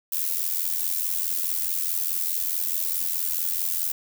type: noise with amplitude modulation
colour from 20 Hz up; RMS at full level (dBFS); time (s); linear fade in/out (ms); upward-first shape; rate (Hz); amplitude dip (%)
violet; -23; 0.12-3.92; 5; sine; 84.7; 75
effects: none